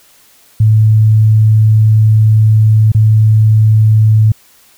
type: tone with dropouts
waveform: sine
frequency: 108.8 Hz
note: A2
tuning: 19 cents flat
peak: -4 dBFS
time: 0.6-4.32 s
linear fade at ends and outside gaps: 5 ms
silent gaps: 2.919-2.947 s
effects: white hiss -46 dBFS RMS until 4.77 s